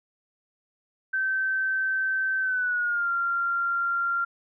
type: tone with pitch glide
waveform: sine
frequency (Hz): 1545 to 1384.4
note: G6 to F6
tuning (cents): -26 to -16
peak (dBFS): -23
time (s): 1.13-4.25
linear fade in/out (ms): 10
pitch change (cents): -190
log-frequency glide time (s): 2.4-3.1
effects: none